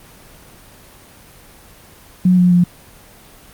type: tone with pitch steps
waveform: sine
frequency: 182.1 / 178.9 / 176.3 Hz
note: F#3 / F3 / F3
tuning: -27 / +42 / +17 cents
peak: -8 dBFS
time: 2.25-2.64 s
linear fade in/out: 5 ms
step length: 130 ms
effects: pink hiss -43 dBFS RMS until 3.53 s + Opus 24 kbps